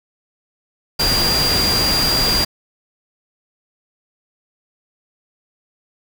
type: tone in noise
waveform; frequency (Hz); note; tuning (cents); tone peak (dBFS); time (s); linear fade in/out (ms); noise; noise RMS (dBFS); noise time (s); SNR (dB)
sine; 4770; D8; +26; -16; 0.99-2.45; 10; pink; -20; 0.99-2.45; +1
effects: none